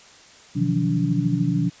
sine tone cluster, 127.5 / 155.4 / 169.4 / 182 / 288 Hz, C3 / D#3 / E3 / F#3 / D4, -44 / -2 / +48 / -28 / -34 cents, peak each -25 dBFS, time 0.55-1.7 s, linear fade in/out 20 ms, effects white hiss -48 dBFS RMS until 1.8 s + resampled to 16000 Hz

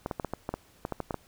clicks, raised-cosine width 1 ms, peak -17 dBFS, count 12, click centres 0.061 / 0.112 / 0.198 / 0.247 / 0.336 / 0.491 / 0.54 / 0.851 / 0.923 / 1.003 / 1.108 / 1.143 s, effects pink hiss -60 dBFS RMS until 1.27 s

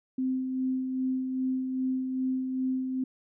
sine tone with tremolo, 259.4 Hz, C4, 15 cents flat, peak -25 dBFS, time 0.18-3.04 s, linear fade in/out 5 ms, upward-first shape sine, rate 2.5 Hz, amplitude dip 40%, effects none

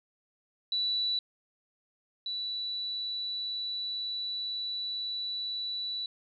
sine tone pair in turn, 3951 / 3951 Hz, B7 / B7, 0 / 0 cents, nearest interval unison, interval 0 cents, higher neither, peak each -27 / -32 dBFS, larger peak first, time 0.72-1.19 / 2.26-6.06 s, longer second, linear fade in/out 2 ms, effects none

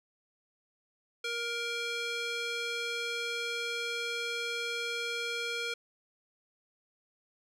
square tone with band-pass filter, 470 Hz, A#4, 14 cents sharp, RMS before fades -35 dBFS, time 1.24-5.74 s, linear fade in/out 5 ms, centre 3000 Hz, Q 1.1, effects none

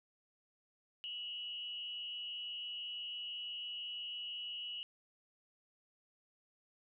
sine tone with amplitude modulation, 2926 Hz, F#7, 20 cents flat, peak -38 dBFS, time 1.04-4.83 s, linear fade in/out 0 ms, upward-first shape sine, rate 226 Hz, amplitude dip 60%, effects none

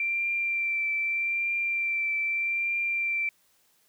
sine tone with vibrato, 2355 Hz, D7, 4 cents sharp, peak -25 dBFS, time 0-3.29 s, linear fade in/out 2 ms, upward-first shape triangle, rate 0.81 Hz, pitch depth 21 cents each way, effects white hiss -66 dBFS RMS until 3.88 s

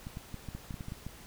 clicks, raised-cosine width 5 ms, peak -27 dBFS, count 11, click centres 0.069 / 0.171 / 0.343 / 0.487 / 0.55 / 0.708 / 0.742 / 0.808 / 0.884 / 0.921 / 1.066 s, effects added 60 Hz sine -60 dBFS peak until 1.26 s + pink hiss -52 dBFS RMS until 1.26 s

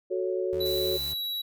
sine chord, F# minor, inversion none, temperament equal, 370 / 440 / 554.4 Hz, F#4 / A4 / C#5, 0 / 0 / 0 cents, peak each -28 / -33 / -32 dBFS, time 0.1-0.98 s, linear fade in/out 20 ms
30% pulse tone with vibrato, 76.6 Hz, D#2, 27 cents flat, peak -37 dBFS, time 0.53-1.14 s, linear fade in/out 0 ms, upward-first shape triangle, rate 3.5 Hz, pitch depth 190 cents each way
square tone with pitch glide, 3951 to 3897 Hz, B7 to B7, 0 to -24 cents, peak -30 dBFS, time 0.6-1.42 s, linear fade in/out 10 ms, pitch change -24 cents, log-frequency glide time 1.05-1.2 s
blue noise, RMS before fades -41 dBFS, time 0.65-1.13 s, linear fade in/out 10 ms
effects none

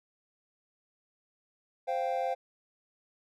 triangle chord, C suspended fourth, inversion none, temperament equal, 523.3 / 698.5 / 784 Hz, C5 / F5 / G5, 0 / 0 / 0 cents, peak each -31 / -31 / -32 dBFS, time 1.87-2.35 s, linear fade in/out 20 ms, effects none

